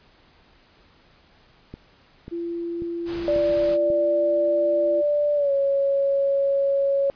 click train, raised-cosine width 3 ms, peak -23 dBFS, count 5, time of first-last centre 1.74-3.902 s, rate 1.85 Hz
sine tone, 340.5 Hz, F4, 44 cents flat, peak -26 dBFS, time 2.31-5.02 s, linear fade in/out 20 ms
pink noise, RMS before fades -37 dBFS, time 3.05-3.78 s, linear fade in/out 50 ms
sine tone with pitch glide, 587.3 to 554.3 Hz, D5 to C#5, 0 to 0 cents, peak -18 dBFS, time 3.28-7.1 s, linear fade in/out 0 ms, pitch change -100 cents, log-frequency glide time 5.35-5.52 s
effects pink hiss -56 dBFS RMS until 7.15 s + resampled to 11025 Hz

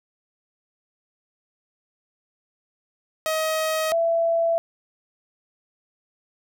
sawtooth / sine tone pair in turn, 632 / 667.7 Hz, D#5 / E5, +27 / +22 cents, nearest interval minor second, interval 95 cents, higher second, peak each -18 dBFS, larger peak neither, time 3.26-3.92 / 3.92-4.58 s, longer neither, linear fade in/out 0 ms, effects none

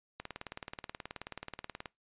click train, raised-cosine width 0.3 ms, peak -24 dBFS, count 32, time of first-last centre 0.2-1.858 s, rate 18.7 Hz, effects noise-tail reverb RT60 0.2 s tail -23 dB re dry + resampled to 8000 Hz

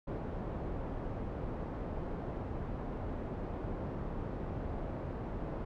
pink low-pass noise, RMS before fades -39 dBFS, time 0.07-5.65 s, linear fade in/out 10 ms, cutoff 750 Hz, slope 12 dB/octave, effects none

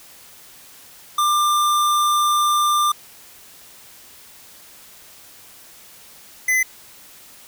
square tone pair in turn, 1192 / 2026 Hz, D6 / B6, +25 / +44 cents, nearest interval major sixth, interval 919 cents, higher second, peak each -16 dBFS, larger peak neither, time 1.18-2.92 / 6.48-6.63 s, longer first, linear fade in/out 5 ms, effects white hiss -45 dBFS RMS until 7.47 s

